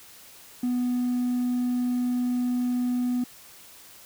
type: tone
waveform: triangle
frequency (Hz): 246.9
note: B3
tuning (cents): 0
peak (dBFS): -20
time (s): 0.63-3.24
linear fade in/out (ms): 5
effects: tanh soft clip ceiling -18 dBFS + white hiss -49 dBFS RMS until 4.05 s